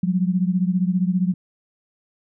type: beating tone pair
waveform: sine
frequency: 179 / 194 Hz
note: F3 / G3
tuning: +43 / -18 cents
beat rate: 15 Hz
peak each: -19 / -22 dBFS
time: 0.03-1.34 s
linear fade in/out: 5 ms
effects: none